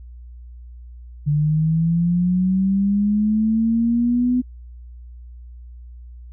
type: linear sweep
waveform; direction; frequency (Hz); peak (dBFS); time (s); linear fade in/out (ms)
sine; up; 145.4 to 251.5; -15; 1.26-4.42; 20
effects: added 60 Hz sine -36 dBFS peak until 6.32 s